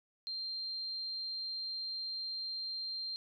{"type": "tone", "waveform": "sine", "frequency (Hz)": 4172, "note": "C8", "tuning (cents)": -6, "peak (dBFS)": -37, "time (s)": [0.27, 3.16], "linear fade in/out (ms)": 0, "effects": []}